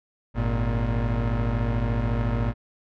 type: tone pair together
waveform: 30% pulse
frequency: 51.32 / 116.54 Hz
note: G#1 / A#2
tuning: -20 / 0 cents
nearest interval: octave + major second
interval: 1420 cents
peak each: -22 dBFS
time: 0.34-2.54 s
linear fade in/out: 50 ms
effects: low-pass 2000 Hz 12 dB/octave + MP3 96 kbps